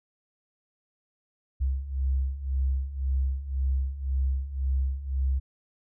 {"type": "beating tone pair", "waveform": "sine", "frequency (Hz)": [65.41, 67.31], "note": ["C2", "C2"], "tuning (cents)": [0, 50], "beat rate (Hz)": 1.9, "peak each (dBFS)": [-30, -26], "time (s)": [1.6, 5.4], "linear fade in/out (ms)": 20, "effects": []}